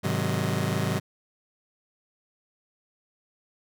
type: chord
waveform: sawtooth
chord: Ab dominant seventh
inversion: none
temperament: just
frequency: 103.83 / 129.78 / 155.74 / 186.89 Hz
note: Ab2 / C3 / Eb3 / Gb3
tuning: 0 / -14 / +2 / +18 cents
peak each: -26 dBFS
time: 0.03-1 s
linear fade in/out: 20 ms
effects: none